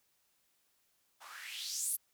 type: noise with band-pass filter sweep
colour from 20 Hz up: blue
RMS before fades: -40 dBFS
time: 1.2-1.97 s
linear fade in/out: 20 ms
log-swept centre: 860 to 12000 Hz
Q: 3.9
effects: white hiss -75 dBFS RMS until 2.13 s